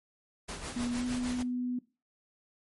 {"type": "noise with tremolo", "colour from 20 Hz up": "pink", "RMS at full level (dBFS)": -38, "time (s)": [0.48, 1.43], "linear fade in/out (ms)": 10, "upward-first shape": "sine", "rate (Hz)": 6.5, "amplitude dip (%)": 55}
{"type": "tone with pitch glide", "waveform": "sine", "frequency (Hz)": [241.9, 248], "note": ["B3", "B3"], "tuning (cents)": [-36, 7], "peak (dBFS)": -30, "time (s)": [0.76, 1.79], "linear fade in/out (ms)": 5, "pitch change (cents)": 43, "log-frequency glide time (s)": [0.96, 1.04]}
{"effects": ["noise-tail reverb RT60 0.3 s tail -19 dB re dry", "MP3 48 kbps"]}